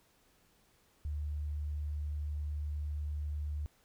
sine tone, 74.3 Hz, D2, 21 cents sharp, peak -34 dBFS, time 1.05-3.66 s, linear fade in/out 0 ms, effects pink hiss -69 dBFS RMS until 3.84 s

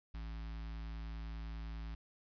square tone with notch filter, 55 Hz, A1, in tune, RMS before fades -44 dBFS, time 0.14-1.95 s, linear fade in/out 5 ms, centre 480 Hz, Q 0.8, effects resampled to 11025 Hz + 12-bit

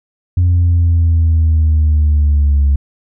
sine linear sweep, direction down, 89 to 69.3 Hz, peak -6 dBFS, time 0.37-2.76 s, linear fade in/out 5 ms, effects tanh soft clip ceiling -6 dBFS

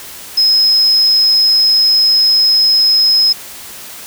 sine tone, 5120 Hz, D#8, 49 cents sharp, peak -6 dBFS, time 0.37-3.33 s, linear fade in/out 10 ms, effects tanh soft clip ceiling -3 dBFS + white hiss -31 dBFS RMS until 4.06 s

